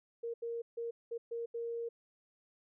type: tone bursts at uneven times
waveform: sine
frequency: 466.2 Hz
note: A#4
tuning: in tune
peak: -36 dBFS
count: 6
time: 0.23-0.34 / 0.42-0.62 / 0.77-0.91 / 1.11-1.18 / 1.31-1.46 / 1.54-1.89 s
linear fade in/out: 10 ms
effects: none